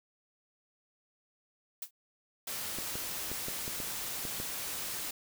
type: noise with exponential decay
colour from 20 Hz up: blue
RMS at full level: -33 dBFS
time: 1.82-1.91 s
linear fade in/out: 5 ms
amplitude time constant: 19 ms
type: noise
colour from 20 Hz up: white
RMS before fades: -38 dBFS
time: 2.47-5.11 s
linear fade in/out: 5 ms
type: clicks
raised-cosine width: 2 ms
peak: -27 dBFS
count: 8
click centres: 2.786 / 2.955 / 3.316 / 3.484 / 3.679 / 3.802 / 4.252 / 4.401 s
effects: none